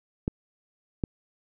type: clicks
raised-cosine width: 3 ms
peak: -13 dBFS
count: 2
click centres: 0.279 / 1.038 s
effects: none